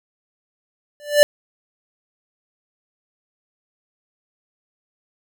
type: tone with exponential growth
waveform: square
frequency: 587.3 Hz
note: D5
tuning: in tune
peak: -5 dBFS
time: 1-1.23 s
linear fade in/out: 0 ms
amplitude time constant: 50 ms
effects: none